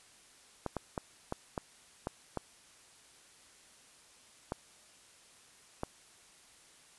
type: clicks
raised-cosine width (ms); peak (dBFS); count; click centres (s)
1; -20; 9; 0.663 / 0.767 / 0.978 / 1.324 / 1.578 / 2.071 / 2.373 / 4.521 / 5.834
effects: white hiss -60 dBFS RMS until 6.98 s + resampled to 24000 Hz